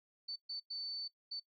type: tone bursts at uneven times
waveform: sine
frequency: 4519 Hz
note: C#8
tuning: 33 cents sharp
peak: -39 dBFS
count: 4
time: 0.28-0.36 / 0.49-0.6 / 0.7-1.08 / 1.31-1.4 s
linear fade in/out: 10 ms
effects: noise-tail reverb RT60 0.1 s tail -23 dB re dry + MP3 96 kbps